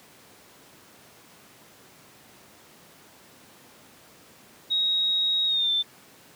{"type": "tone with pitch glide", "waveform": "sine", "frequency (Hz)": [3783, 3550], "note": ["A#7", "A7"], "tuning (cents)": [25, 15], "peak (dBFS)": -21, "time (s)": [4.7, 5.83], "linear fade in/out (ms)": 20, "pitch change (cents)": -110, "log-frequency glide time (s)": [5.46, 5.71], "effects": ["pink hiss -52 dBFS RMS until 6.35 s", "high-pass 150 Hz 12 dB/octave"]}